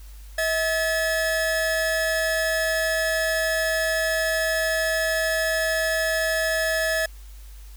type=tone pair together; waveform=45% pulse; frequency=643 / 1719.1 Hz; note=E5 / A6; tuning=-43 / -41 cents; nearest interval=octave + perfect fourth; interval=1702 cents; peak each=-24 dBFS; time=0.38-7.06 s; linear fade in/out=5 ms; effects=added 50 Hz sine -39 dBFS peak until 7.76 s + white hiss -53 dBFS RMS until 7.76 s